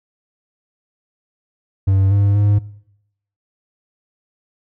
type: tone with pitch steps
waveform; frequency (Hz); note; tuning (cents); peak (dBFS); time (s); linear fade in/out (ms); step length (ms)
triangle; 96.7 / 100.6 / 102.7; G2 / G2 / G#2; -23 / +45 / -19; -9; 1.87-2.59; 10; 240
effects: noise-tail reverb RT60 0.8 s tail -21 dB re dry